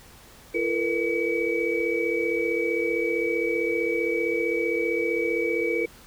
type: tone cluster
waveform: sine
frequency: 339.5 / 447.8 / 483.2 / 2279 Hz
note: F4 / A4 / B4 / C#7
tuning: -49 / +30 / -38 / +47 cents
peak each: -28 dBFS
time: 0.54-5.86 s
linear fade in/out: 10 ms
effects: pink hiss -50 dBFS RMS until 6.06 s